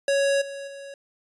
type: tone with level steps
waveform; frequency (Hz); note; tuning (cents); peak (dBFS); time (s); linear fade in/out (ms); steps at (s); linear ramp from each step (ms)
square; 556; C#5; +5; -20 / -34 / -38; 0.08-0.94; 2; 0.41 / 0.67; 10
effects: resampled to 24000 Hz